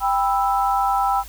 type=chord; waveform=sine; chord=E minor; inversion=first; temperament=just; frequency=791.1 / 988.9 / 1318.5 Hz; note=G5 / B5 / E6; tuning=+16 / +2 / 0 cents; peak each=-19 / -23 / -23 dBFS; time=0-1.24 s; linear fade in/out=50 ms; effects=added 50 Hz sine -38 dBFS peak until 1.28 s + white hiss -43 dBFS RMS until 1.28 s